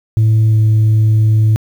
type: tone with pitch glide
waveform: sine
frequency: 110 to 108.93 Hz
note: A2 to A2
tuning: 0 to -17 cents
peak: -5 dBFS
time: 0.17-1.56 s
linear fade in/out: 0 ms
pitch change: -17 cents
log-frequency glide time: 0.49-0.56 s
effects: tanh soft clip ceiling -6 dBFS + 7-bit